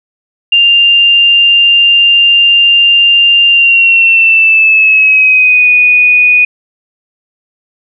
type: tone with pitch glide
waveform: sine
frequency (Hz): 2794 to 2475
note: F7 to D#7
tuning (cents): 0 to -10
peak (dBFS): -3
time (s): 0.52-6.45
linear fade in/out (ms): 5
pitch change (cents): -210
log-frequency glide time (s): 3.49-5.68
effects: none